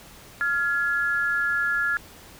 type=tone pair together; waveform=sine; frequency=1396.9 / 1692.2 Hz; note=F6 / G#6; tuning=0 / +32 cents; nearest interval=minor third; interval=332 cents; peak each=-24 dBFS; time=0.41-1.97 s; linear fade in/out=0 ms; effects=pink hiss -47 dBFS RMS until 2.39 s